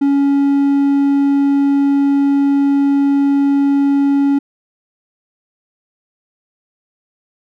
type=tone; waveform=triangle; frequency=279.9 Hz; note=C#4; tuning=17 cents sharp; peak=-8 dBFS; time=0.01-4.39 s; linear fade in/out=10 ms; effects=none